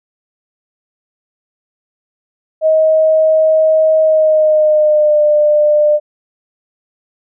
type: tone with pitch glide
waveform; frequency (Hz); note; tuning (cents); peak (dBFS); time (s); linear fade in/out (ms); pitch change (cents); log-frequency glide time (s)
sine; 631 to 598.7; D#5 to D5; +24 to +33; -7; 2.61-6; 50; -91; 4-5.21
effects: none